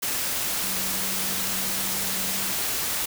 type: tone in noise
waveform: sine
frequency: 191 Hz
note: G3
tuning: 45 cents flat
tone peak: -38 dBFS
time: 0.63-2.53 s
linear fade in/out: 10 ms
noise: white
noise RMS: -27 dBFS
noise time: 0.02-3.06 s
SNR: -14 dB
effects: none